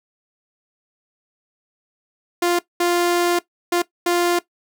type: tone bursts at uneven times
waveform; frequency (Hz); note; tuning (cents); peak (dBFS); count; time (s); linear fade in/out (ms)
sawtooth; 349.2; F4; 0; -12; 4; 2.42-2.59 / 2.8-3.39 / 3.72-3.82 / 4.06-4.39; 5
effects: noise-tail reverb RT60 0.1 s tail -17 dB re dry